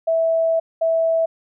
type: tone pair in turn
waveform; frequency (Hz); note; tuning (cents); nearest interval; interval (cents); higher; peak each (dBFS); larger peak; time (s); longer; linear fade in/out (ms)
sine; 655 / 655; E5 / E5; -11 / -11; unison; 0; neither; -15; neither; 0.07-0.6 / 0.81-1.26; first; 10
effects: none